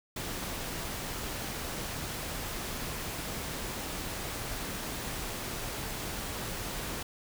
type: noise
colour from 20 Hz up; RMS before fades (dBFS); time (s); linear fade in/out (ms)
pink; -37; 0.16-7.03; 5
effects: none